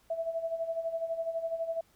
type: tone with tremolo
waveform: sine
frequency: 659.3 Hz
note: E5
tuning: in tune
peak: -28 dBFS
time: 0.1-1.81 s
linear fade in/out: 5 ms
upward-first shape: sine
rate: 12 Hz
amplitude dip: 70%
effects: pink hiss -66 dBFS RMS until 1.95 s